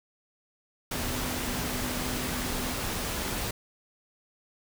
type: tone in noise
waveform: sine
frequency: 250 Hz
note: B3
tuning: 21 cents sharp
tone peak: -37 dBFS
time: 0.95-2.73 s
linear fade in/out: 5 ms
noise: pink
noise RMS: -32 dBFS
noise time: 0.91-3.51 s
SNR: -8 dB
effects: none